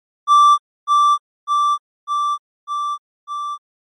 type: tone with echo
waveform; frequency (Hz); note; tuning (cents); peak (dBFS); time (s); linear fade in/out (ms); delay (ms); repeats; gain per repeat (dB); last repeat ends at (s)
triangle; 1170; D6; -7; -5; 0.27-0.58; 50; 600; 5; -3; 3.58
effects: MP3 48 kbps